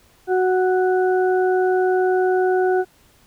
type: harmonic tone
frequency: 370 Hz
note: F#4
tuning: in tune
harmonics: 1 / 2 / 4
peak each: -16 / -22 / -28 dBFS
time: 0.27-2.85 s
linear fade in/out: 50 ms
effects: pink hiss -55 dBFS RMS until 3.26 s